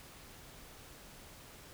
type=silence; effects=pink hiss -54 dBFS RMS until 1.73 s